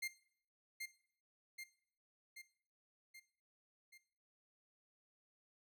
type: tone with echo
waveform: sawtooth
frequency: 2110 Hz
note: C7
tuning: 14 cents sharp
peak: -36 dBFS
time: 0.02-0.08 s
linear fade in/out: 10 ms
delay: 780 ms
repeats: 5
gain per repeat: -4 dB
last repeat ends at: 3.98 s
effects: noise-tail reverb RT60 0.6 s tail -17 dB re dry